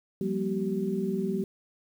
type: tone cluster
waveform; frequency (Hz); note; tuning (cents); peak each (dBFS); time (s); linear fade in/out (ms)
sine; 178.7 / 198 / 236.7 / 382.9; F3 / G3 / A#3 / G4; +40 / +18 / +27 / -41; -34 / -30 / -35 / -31; 0.21-1.44; 2
effects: 9-bit